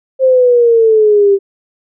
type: exponential sweep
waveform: sine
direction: down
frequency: 530 to 390.9 Hz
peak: -5 dBFS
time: 0.19-1.39 s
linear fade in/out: 50 ms
effects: none